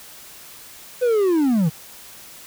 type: linear sweep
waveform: triangle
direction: down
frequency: 510 to 146.83 Hz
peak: -13 dBFS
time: 1.01-1.7 s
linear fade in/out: 20 ms
effects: white hiss -42 dBFS RMS until 2.46 s